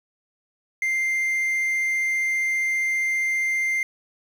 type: tone with quantisation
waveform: triangle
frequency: 2095 Hz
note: C7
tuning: 2 cents sharp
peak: -19 dBFS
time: 0.82-3.83 s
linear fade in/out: 2 ms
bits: 8
effects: none